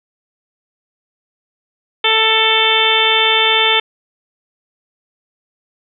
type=harmonic tone; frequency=442.6 Hz; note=A4; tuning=10 cents sharp; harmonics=1 / 2 / 3 / 4 / 5 / 6 / 7 / 8; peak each=-20 / -19 / -21 / -22 / -18 / -20 / -17 / -16 dBFS; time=2.04-3.8 s; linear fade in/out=5 ms; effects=none